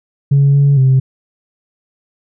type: tone with pitch steps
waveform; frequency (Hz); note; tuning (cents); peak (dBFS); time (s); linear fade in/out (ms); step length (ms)
sine; 140 / 141.2 / 132; C#3 / C#3 / C3; +18 / +32 / +16; -5; 0.31-1; 10; 230
effects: tanh soft clip ceiling -4 dBFS